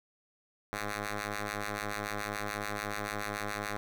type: ring-modulated tone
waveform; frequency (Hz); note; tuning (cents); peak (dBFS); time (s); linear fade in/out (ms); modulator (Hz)
5% pulse; 103.83; G#2; 0; -20; 0.73-3.77; 0; 931
effects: none